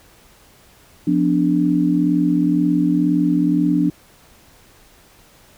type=chord; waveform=sine; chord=B diminished; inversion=second; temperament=equal with one note detuned; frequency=174.61 / 251.7 / 293.7 Hz; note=F3 / B3 / D4; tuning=0 / +33 / 0 cents; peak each=-19 / -21 / -16 dBFS; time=1.07-3.9 s; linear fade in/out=5 ms; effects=pink hiss -50 dBFS RMS until 5.57 s